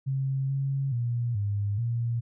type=tone with pitch steps; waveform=sine; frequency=134.7 / 136.8 / 119.5 / 101.9 / 117.6 Hz; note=C#3 / C#3 / A#2 / G#2 / A#2; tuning=-49 / -23 / +43 / -32 / +16 cents; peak=-25 dBFS; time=0.06-2.21 s; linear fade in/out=20 ms; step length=430 ms; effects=none